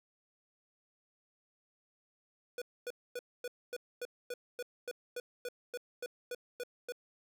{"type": "tone bursts", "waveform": "square", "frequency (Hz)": 490, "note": "B4", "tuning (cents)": -14, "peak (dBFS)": -38, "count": 16, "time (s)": [2.58, 6.922], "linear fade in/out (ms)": 2, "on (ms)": 37, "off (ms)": 250, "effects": []}